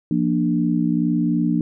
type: tone cluster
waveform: sine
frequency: 172.2 / 234.9 / 296.3 Hz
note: F3 / A#3 / D4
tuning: -24 / +13 / +15 cents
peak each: -21 dBFS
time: 0.11-1.61 s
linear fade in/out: 2 ms
effects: none